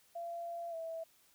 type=tone with pitch glide; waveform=sine; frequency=683 to 655.2 Hz; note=F5 to E5; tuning=-39 to -11 cents; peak=-39 dBFS; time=0.15-1.04 s; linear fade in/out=10 ms; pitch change=-72 cents; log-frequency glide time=0.7-0.75 s; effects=white hiss -68 dBFS RMS until 1.34 s